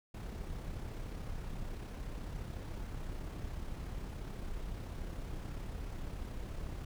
brown noise with amplitude modulation, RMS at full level -40 dBFS, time 0.14-6.85 s, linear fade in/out 5 ms, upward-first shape sine, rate 33.9 Hz, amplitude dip 35%, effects none

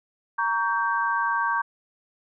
sine chord, G diminished, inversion first, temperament equal with one note detuned, 932.3 / 1128.1 / 1568 Hz, Bb5 / Db6 / G6, 0 / +30 / 0 cents, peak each -26 dBFS, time 0.38-1.62 s, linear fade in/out 10 ms, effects none

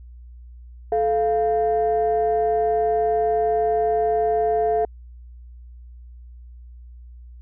sine tone pair together, 434.1 / 694.7 Hz, A4 / F5, -23 / -9 cents, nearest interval minor sixth, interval 814 cents, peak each -19 dBFS, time 0.92-4.85 s, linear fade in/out 2 ms, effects tanh soft clip ceiling -12 dBFS + added 60 Hz sine -39 dBFS peak until 7.41 s

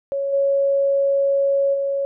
sine tone with level steps, 554.4 Hz, C#5, in tune, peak -20 / -15 / -19 dBFS, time 0.12-2.05 s, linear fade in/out 0 ms, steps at 0.32 / 1.73 s, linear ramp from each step 20 ms, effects none

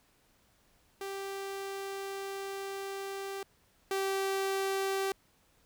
sawtooth tone pair in turn, 392 / 388.4 Hz, G4 / G4, 0 / -16 cents, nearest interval unison, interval 16 cents, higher first, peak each -33 / -26 dBFS, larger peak second, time 1.01-3.43 / 3.91-5.12 s, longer first, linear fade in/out 2 ms, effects pink hiss -68 dBFS RMS until 5.65 s

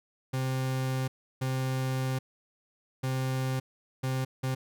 40% pulse tone bursts at uneven times, 130.81 Hz, C3, in tune, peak -27 dBFS, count 5, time 0.33-1.08 / 1.41-2.19 / 3.03-3.6 / 4.03-4.25 / 4.43-4.55 s, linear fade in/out 10 ms, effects none

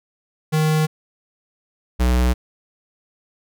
square tone pair in turn, 155.56 / 61.73 Hz, D#3 / B1, 0 / 0 cents, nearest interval octave + major third, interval 1600 cents, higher first, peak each -16 / -15 dBFS, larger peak second, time 0.52-0.87 / 1.99-2.34 s, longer neither, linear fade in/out 20 ms, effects none

